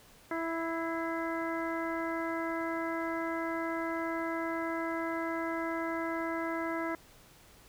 harmonic tone with a mistuned harmonic, 329.6 Hz, E4, in tune, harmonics 1 / 2 / 3 / 4 / 5 / 6, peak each -35 / -38 / -40 / -41 / -42 / -43 dBFS, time 0.31-6.95 s, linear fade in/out 2 ms, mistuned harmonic 6, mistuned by +52 cents, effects pink hiss -58 dBFS RMS until 7.68 s

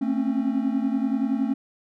triangle tone cluster, 223.2 / 263.7 / 274.3 Hz, A3 / C4 / C#4, +25 / +14 / -18 cents, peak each -24 dBFS, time 0.01-1.54 s, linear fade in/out 10 ms, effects none

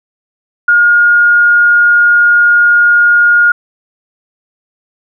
sine tone, 1426 Hz, F6, 36 cents sharp, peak -4 dBFS, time 0.68-3.52 s, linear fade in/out 5 ms, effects none

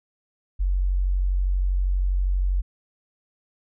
sine tone, 46.25 Hz, F#1, in tune, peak -19 dBFS, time 0.59-2.62 s, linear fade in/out 20 ms, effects none

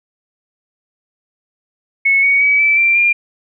sine tone with pitch steps, 2199 / 2237 / 2277 / 2316 / 2357 / 2398 Hz, C#7 / C#7 / C#7 / D7 / D7 / D7, -14 / +15 / +46 / -25 / +6 / +36 cents, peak -9 dBFS, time 2.05-3.13 s, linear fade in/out 10 ms, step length 180 ms, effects none

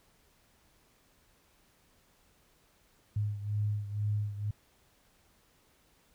sine beating tone pair, 103.83 / 105.93 Hz, G#2 / G#2, 0 / +35 cents, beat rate 2.1 Hz, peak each -31 / -36 dBFS, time 3.16-4.51 s, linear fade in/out 5 ms, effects pink hiss -67 dBFS RMS until 6.14 s

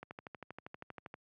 click train, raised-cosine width 0.5 ms, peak -30 dBFS, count 15, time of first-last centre 0.03-1.141 s, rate 12.6 Hz, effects high-pass 100 Hz 12 dB/octave

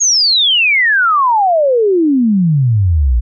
sine exponential sweep, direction down, 6750 to 55 Hz, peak -8 dBFS, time 0-3.21 s, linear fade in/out 20 ms, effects none

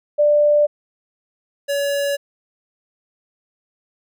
sine / square tone pair in turn, 591 / 566.1 Hz, D5 / C#5, +11 / +36 cents, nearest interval minor second, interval 75 cents, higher first, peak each -11 / -19 dBFS, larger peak first, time 0.18-0.67 / 1.68-2.17 s, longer neither, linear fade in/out 20 ms, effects none

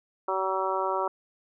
harmonic tone, 190 Hz, F#3, 46 cents sharp, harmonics 2 / 3 / 4 / 5 / 6 / 7, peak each -32 / -32 / -34 / -30 / -33 / -34 dBFS, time 0.28-1.08 s, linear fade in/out 5 ms, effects none

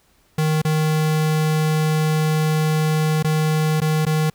square tone with dropouts, 155.56 Hz, D#3, in tune, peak -17 dBFS, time 0.38-4.3 s, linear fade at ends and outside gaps 5 ms, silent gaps 0.618-0.649 / 3.227-3.244 / 3.804-3.816 / 4.053-4.065 s, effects pink hiss -59 dBFS RMS until 4.34 s

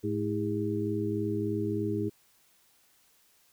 harmonic tone with a mistuned harmonic, 107.2 Hz, A2, 45 cents flat, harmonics 1 / 2 / 3 / 4, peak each -34 / -35 / -32 / -33 dBFS, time 0.03-2.1 s, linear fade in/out 20 ms, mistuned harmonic 4, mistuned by -99 cents, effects white hiss -65 dBFS RMS until 3.52 s

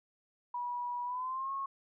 sine tone with pitch glide, 972 to 1091 Hz, B5 to C#6, -28 to -28 cents, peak -34 dBFS, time 0.54-1.66 s, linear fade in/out 5 ms, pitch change +200 cents, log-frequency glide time 1.04-1.52 s, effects none

